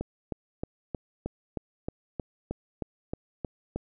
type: click train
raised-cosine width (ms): 2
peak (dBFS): -18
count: 13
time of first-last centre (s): 0.01-3.76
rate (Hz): 3.2
effects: none